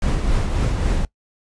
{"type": "noise with tremolo", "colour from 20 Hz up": "brown", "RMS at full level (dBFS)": -17, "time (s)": [0.02, 1.05], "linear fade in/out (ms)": 2, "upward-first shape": "triangle", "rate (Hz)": 3.7, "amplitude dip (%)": 45, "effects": ["noise-tail reverb RT60 0.1 s tail -21 dB re dry", "resampled to 22050 Hz"]}